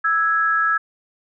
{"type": "tone pair together", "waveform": "sine", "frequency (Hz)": [1318.5, 1661.2], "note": ["E6", "G#6"], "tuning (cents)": [0, 0], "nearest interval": "major third", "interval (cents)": 400, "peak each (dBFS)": [-18, -19], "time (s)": [0.04, 0.78], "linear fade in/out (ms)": 10, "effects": []}